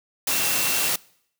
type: tone in noise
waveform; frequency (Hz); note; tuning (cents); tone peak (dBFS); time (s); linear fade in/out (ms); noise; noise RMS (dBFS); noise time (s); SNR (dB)
sine; 2700; E7; +41; -31; 0.31-0.89; 5; white; -23; 0.27-0.96; -11
effects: noise-tail reverb RT60 0.7 s tail -24 dB re dry + high-pass 100 Hz 12 dB/octave